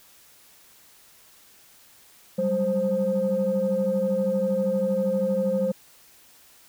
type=tone cluster; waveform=sine; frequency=189.1 / 201.7 / 525 Hz; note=F#3 / G3 / C5; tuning=+38 / +50 / +6 cents; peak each=-27 / -27 / -22 dBFS; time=2.38-5.72 s; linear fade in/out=10 ms; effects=tanh soft clip ceiling -15 dBFS + white hiss -54 dBFS RMS until 6.68 s